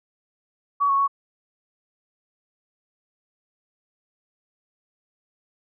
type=tone with pitch steps; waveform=sine; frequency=1132 / 1104 / 1113 Hz; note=C#6 / C#6 / C#6; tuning=+36 / -7 / +7 cents; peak=-17 dBFS; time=0.8-1.079 s; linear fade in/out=20 ms; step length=93 ms; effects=none